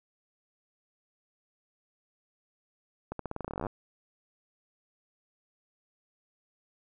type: accelerating click train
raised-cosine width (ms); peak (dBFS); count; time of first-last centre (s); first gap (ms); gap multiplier
1; -21; 19; 3.12-3.667; 73; 0.88
effects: none